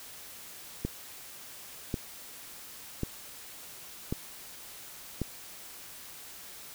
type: click train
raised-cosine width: 3 ms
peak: -17 dBFS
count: 5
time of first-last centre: 0.85-5.217 s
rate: 0.916 Hz
effects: white hiss -47 dBFS RMS until 6.74 s